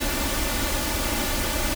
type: noise with comb filter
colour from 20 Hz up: pink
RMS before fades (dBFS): -25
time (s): 0-1.75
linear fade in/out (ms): 20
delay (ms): 3.4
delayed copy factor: +0.65
effects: none